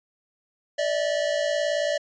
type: tone pair together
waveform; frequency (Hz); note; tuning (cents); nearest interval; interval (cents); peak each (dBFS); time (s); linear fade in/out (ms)
square; 586.4 / 645; D5 / E5; -3 / -38; major second; 165; -25 / -28; 0.78-1.98; 10
effects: resampled to 16000 Hz